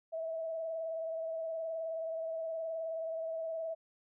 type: tone with vibrato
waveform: sine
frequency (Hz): 650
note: E5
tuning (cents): -24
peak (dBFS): -35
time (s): 0.12-3.75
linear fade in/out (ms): 20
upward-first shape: sine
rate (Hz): 19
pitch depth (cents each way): 28
effects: none